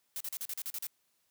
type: noise bursts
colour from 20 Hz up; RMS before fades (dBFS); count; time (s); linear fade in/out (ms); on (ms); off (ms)
blue; -38; 9; 0.16-0.868; 0; 44; 39
effects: white hiss -75 dBFS RMS until 1.3 s + high-pass 80 Hz 12 dB/octave